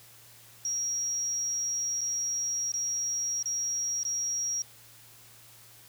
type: tone with dropouts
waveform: sine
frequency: 5660 Hz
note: F8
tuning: 22 cents sharp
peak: -28 dBFS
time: 0.65-4.62 s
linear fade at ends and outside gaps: 1 ms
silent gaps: 2.009-2.014 / 2.719-2.739 / 3.427-3.457 / 4.032-4.051 s
effects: added 115 Hz sine -61 dBFS peak until 5.88 s + white hiss -54 dBFS RMS until 5.88 s